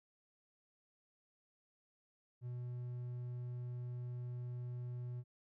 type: tone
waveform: triangle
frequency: 122.8 Hz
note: B2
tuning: 9 cents flat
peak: -39 dBFS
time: 2.41-5.24 s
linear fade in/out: 50 ms
effects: none